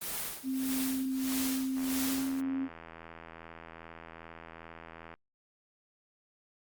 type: noise with tremolo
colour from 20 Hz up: white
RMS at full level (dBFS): -35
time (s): 0.01-2.41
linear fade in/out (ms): 10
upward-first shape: sine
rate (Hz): 1.6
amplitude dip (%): 85
type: tone with pitch glide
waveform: sine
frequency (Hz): 263.5 to 268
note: C4 to C4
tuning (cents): +12 to +42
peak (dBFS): -30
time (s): 0.43-2.69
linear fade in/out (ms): 50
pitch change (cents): +30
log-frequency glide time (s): 1.91-2.24
type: click train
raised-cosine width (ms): 0.5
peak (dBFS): -31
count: 279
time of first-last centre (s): 1.77-5.14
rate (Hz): 82.5
effects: Opus 24 kbps